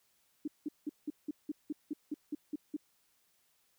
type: tone bursts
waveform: sine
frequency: 298 Hz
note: D4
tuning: 25 cents sharp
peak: -33 dBFS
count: 12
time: 0.45-2.766 s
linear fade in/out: 5 ms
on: 28 ms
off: 180 ms
effects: white hiss -73 dBFS RMS until 3.78 s